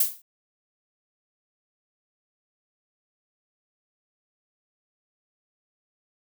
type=noise with exponential decay; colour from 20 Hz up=violet; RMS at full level=-17 dBFS; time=0-0.22 s; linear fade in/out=5 ms; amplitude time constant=46 ms; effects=none